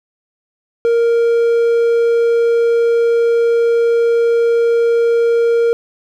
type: tone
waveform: triangle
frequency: 466.2 Hz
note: A#4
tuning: in tune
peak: -8 dBFS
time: 0.85-5.73 s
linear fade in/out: 0 ms
effects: none